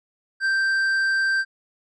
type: tone with tanh clipping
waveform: sine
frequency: 1568 Hz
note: G6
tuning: in tune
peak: -20 dBFS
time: 0.4-1.45 s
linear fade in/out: 50 ms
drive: 7 dB
effects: none